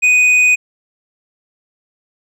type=tone with hard clipping; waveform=sine; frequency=2489 Hz; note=D#7; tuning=in tune; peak=-9 dBFS; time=0.02-0.56 s; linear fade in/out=20 ms; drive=5 dB; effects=none